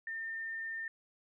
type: tone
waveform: sine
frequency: 1808 Hz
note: A6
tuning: 47 cents sharp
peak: -37 dBFS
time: 0.07-0.88 s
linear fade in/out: 2 ms
effects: none